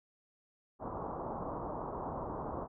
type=low-pass noise; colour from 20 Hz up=white; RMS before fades=-40 dBFS; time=0.79-2.68 s; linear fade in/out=50 ms; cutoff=1100 Hz; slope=48 dB/octave; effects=none